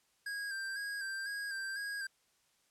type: tone with vibrato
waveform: square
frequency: 1608 Hz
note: G6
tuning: 44 cents sharp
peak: -38 dBFS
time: 0.26-2.07 s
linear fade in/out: 5 ms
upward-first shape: square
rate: 2 Hz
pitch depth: 35 cents each way
effects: white hiss -73 dBFS RMS until 2.7 s + low-pass 10000 Hz 12 dB/octave